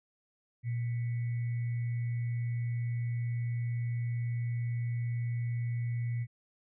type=tone with sample-and-hold; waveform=sine; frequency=118.9 Hz; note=A#2; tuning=35 cents sharp; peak=-30 dBFS; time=0.63-6.27 s; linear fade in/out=50 ms; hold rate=2100 Hz; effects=resampled to 8000 Hz